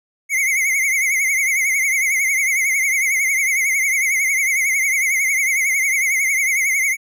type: tone with vibrato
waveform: square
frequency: 2148 Hz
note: C7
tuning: 45 cents sharp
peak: -16 dBFS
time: 0.29-6.97 s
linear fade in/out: 50 ms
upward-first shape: triangle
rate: 11 Hz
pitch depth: 110 cents each way
effects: none